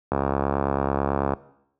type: click train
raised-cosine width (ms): 1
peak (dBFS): -8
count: 85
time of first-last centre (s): 0.12-1.336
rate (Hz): 69.1
effects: noise-tail reverb RT60 0.7 s tail -18 dB re dry + high-pass 60 Hz 12 dB/octave